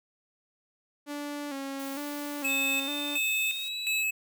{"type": "tone with vibrato", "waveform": "sawtooth", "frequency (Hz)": 281.9, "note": "C#4", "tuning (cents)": 29, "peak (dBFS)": -30, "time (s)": [1.06, 3.19], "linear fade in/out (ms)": 50, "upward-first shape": "square", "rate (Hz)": 1.1, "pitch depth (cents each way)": 53}
{"type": "noise", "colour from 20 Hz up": "blue", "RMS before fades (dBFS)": -45, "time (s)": [1.79, 3.69], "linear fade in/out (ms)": 10}
{"type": "tone with tremolo", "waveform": "square", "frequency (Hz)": 2588, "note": "E7", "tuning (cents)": -32, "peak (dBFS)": -27, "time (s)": [2.44, 4.11], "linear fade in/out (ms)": 10, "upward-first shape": "square", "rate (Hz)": 1.4, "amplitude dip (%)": 75}
{"type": "tone with pitch glide", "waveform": "sine", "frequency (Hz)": [3600, 3926], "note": ["A7", "B7"], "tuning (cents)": [39, -11], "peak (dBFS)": -33, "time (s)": [2.47, 4.04], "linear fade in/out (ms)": 50, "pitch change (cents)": 150, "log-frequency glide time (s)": [3.47, 3.75]}
{"effects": []}